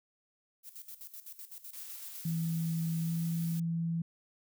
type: noise with tremolo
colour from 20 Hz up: violet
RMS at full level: -46 dBFS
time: 0.63-2.33 s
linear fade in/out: 50 ms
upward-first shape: square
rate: 7.9 Hz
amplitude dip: 75%
type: noise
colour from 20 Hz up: blue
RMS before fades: -47 dBFS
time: 1.73-3.6 s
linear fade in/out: 5 ms
type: tone with pitch glide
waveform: sine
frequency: 164.6 to 166.51 Hz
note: E3 to E3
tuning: -2 to +18 cents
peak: -30 dBFS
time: 2.25-4.02 s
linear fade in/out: 5 ms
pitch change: +20 cents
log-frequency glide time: 3.06-3.14 s
effects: none